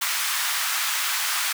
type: high-pass noise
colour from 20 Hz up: pink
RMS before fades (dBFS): -25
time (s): 0.01-1.53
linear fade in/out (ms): 10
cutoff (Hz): 1100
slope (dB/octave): 24
effects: none